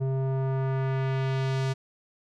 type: tone with low-pass filter sweep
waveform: square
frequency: 133.2 Hz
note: C3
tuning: 31 cents sharp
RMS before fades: -27 dBFS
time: 0-1.74 s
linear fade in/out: 20 ms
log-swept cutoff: 500 to 6500 Hz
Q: 0.9
effects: none